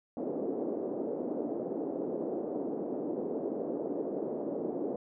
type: band-pass noise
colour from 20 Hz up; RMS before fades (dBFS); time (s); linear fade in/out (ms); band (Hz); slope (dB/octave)
pink; -35; 0.17-4.96; 2; 270 to 530; 24
effects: none